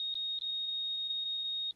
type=tone with dropouts; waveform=sine; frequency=3729 Hz; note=A#7; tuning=in tune; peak=-33 dBFS; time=0-1.71 s; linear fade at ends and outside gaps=1 ms; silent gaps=0.141-0.153 / 0.389-0.413 s; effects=pink hiss -73 dBFS RMS until 1.75 s + AAC 32 kbps